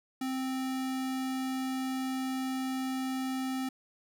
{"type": "tone", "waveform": "square", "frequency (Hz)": 261.6, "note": "C4", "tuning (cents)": 0, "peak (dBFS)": -32, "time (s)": [0.21, 3.69], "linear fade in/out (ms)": 5, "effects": []}